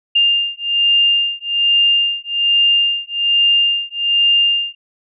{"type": "beating tone pair", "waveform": "sine", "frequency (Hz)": [2803, 2804.2], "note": ["F7", "F7"], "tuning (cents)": [6, 6], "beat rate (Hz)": 1.2, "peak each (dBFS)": -15, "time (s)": [0.15, 4.75], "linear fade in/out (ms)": 10, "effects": []}